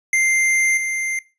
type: tone with level steps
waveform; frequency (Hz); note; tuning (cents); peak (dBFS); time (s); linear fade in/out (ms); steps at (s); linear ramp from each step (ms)
square; 2093; C7; 0; -15 / -21; 0.13-1.19; 2; 0.77; 5
effects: noise-tail reverb RT60 0.3 s tail -20 dB re dry + resampled to 24000 Hz